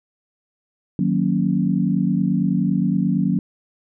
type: chord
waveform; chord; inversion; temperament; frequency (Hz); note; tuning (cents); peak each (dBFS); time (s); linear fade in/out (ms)
sine; D# minor seventh; none; equal; 155.56 / 185 / 233.1 / 277.2; D#3 / F#3 / A#3 / C#4; 0 / 0 / 0 / 0; -24 / -19 / -23 / -24; 0.99-3.39; 2
effects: none